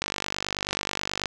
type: click train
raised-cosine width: 0.2 ms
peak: -9 dBFS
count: 62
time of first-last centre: 0.02-1.257 s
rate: 49.3 Hz
effects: none